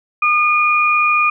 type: tone pair together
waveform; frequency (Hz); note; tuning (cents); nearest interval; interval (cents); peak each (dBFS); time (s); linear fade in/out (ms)
sine; 1218 / 2436; D#6 / D#7; -37 / -37; octave; 1200; -14; 0.22-1.3; 5
effects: none